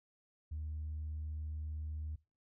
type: tone with vibrato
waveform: sine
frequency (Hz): 76.9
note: D#2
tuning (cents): -20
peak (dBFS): -37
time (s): 0.51-2.16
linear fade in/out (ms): 10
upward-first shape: triangle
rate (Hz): 20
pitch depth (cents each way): 12
effects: noise-tail reverb RT60 0.3 s tail -22 dB re dry + tanh soft clip ceiling -35 dBFS